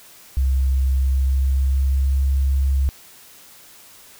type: tone with pitch glide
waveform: sine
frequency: 66.2 to 67.83 Hz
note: C2 to C#2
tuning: +21 to -37 cents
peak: -15 dBFS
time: 0.37-2.89 s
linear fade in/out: 0 ms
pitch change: +42 cents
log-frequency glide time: 0.88-2.32 s
effects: white hiss -46 dBFS RMS until 4.19 s